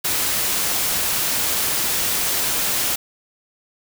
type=noise; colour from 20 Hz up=white; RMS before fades=-21 dBFS; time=0.04-2.96 s; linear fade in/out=10 ms; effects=none